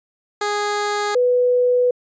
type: tone pair in turn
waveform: 15% pulse / sine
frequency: 413.7 / 494.4 Hz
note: G#4 / B4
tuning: -7 / +2 cents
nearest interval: minor third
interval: 309 cents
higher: second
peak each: -13 dBFS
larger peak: neither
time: 0.41-1.15 / 1.15-1.91 s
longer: second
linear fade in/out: 5 ms
effects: resampled to 16000 Hz